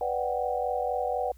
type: chord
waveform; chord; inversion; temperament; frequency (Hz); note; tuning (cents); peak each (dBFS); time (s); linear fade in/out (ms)
sine; G major seventh; first; equal with one note detuned; 495.9 / 587.3 / 740 / 784; B4 / D5 / F#5 / G5; +7 / 0 / 0 / 0; -31 / -33 / -30 / -34; 0.01-1.32; 2
effects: added 60 Hz sine -49 dBFS peak until 1.37 s + white hiss -65 dBFS RMS until 1.37 s